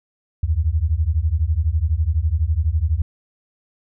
sine beating tone pair, 73.42 / 85.42 Hz, D2 / F2, 0 / -38 cents, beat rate 12 Hz, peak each -19 dBFS, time 0.43-3.02 s, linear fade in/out 5 ms, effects none

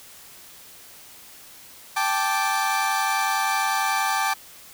30% pulse chord, G suspended second, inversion none, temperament equal with one note detuned, 784 / 874.9 / 1174.7 Hz, G5 / A5 / D6, 0 / -10 / 0 cents, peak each -23 dBFS, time 1.96-4.34 s, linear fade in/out 10 ms, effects white hiss -46 dBFS RMS until 4.73 s

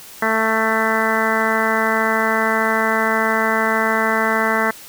harmonic tone, 221.7 Hz, A3, 13 cents sharp, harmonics 1 / 2 / 3 / 4 / 5 / 6 / 7 / 8 / 9, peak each -24 / -24 / -24 / -24 / -24 / -24 / -24 / -24 / -24 dBFS, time 0.22-4.71 s, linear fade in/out 5 ms, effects white hiss -39 dBFS RMS until 4.88 s

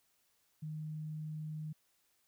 sine tone, 154.5 Hz, D#3, 12 cents flat, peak -39 dBFS, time 0.62-1.73 s, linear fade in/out 10 ms, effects white hiss -75 dBFS RMS until 2.27 s

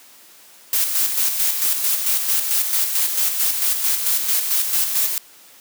blue noise with tremolo, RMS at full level -18 dBFS, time 0.73-5.18 s, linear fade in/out 2 ms, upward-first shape square, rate 4.5 Hz, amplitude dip 45%, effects white hiss -47 dBFS RMS until 5.6 s + high-pass 200 Hz 12 dB/octave

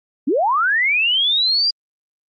sine linear sweep, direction up, 230 to 4859 Hz, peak -14 dBFS, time 0.27-1.71 s, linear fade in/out 10 ms, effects Opus 48 kbps

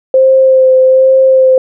sine tone with vibrato, 523.3 Hz, C5, in tune, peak -3 dBFS, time 0.14-1.58 s, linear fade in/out 2 ms, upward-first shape sine, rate 1.2 Hz, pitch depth 16 cents each way, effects none

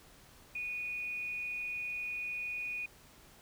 sine tone with amplitude modulation, 2465 Hz, D#7, 17 cents flat, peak -34 dBFS, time 0.55-2.86 s, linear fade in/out 5 ms, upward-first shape sine, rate 221 Hz, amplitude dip 35%, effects pink hiss -59 dBFS RMS until 3.41 s

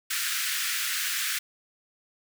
pink high-pass noise, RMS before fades -29 dBFS, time 0.1-1.39 s, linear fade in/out 10 ms, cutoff 1400 Hz, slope 48 dB/octave, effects none

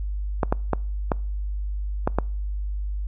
clicks, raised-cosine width 1 ms, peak -6 dBFS, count 6, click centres 0.432 / 0.525 / 0.733 / 1.118 / 2.075 / 2.186 s, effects noise-tail reverb RT60 0.5 s tail -26 dB re dry + added 50 Hz sine -25 dBFS peak until 3.07 s

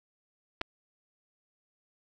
clicks, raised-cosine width 0.3 ms, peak -19 / -15 dBFS, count 2, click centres 0.612 / 0.615 s, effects none

